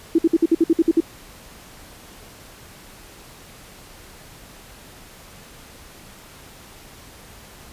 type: tone bursts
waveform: sine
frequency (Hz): 329.6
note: E4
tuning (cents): 0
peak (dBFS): -11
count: 10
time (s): 0.15-1.004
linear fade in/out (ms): 5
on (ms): 35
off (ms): 56
effects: pink hiss -44 dBFS RMS until 7.72 s + resampled to 32000 Hz